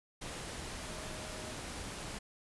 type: tone in noise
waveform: sine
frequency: 622.3 Hz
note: D#5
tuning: in tune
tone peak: -50 dBFS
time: 0.87-1.52 s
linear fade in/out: 10 ms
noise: pink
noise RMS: -43 dBFS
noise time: 0.21-2.19 s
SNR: -10 dB
effects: resampled to 24000 Hz